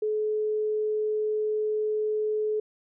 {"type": "tone", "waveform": "sine", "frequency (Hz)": 428, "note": "A4", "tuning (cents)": -48, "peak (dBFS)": -24, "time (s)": [0.02, 2.6], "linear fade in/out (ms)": 5, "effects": []}